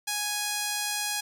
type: tone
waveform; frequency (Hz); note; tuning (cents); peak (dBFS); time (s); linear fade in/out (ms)
5% pulse; 830.6; G#5; 0; -16; 0.07-1.21; 10
effects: none